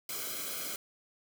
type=noise with comb filter; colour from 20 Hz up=white; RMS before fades=-38 dBFS; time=0.09-0.76 s; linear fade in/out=2 ms; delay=1.1 ms; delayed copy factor=-0.9; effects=none